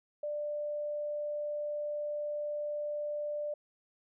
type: tone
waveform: sine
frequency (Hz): 592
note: D5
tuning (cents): +14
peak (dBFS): -33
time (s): 0.23-3.54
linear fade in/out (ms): 5
effects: none